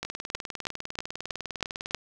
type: two click trains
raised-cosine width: 0.2 ms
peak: -17 / -14 dBFS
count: 38 / 7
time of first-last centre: 0.05-1.909 / 0.03-1.947 s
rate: 19.9 / 3.13 Hz
effects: none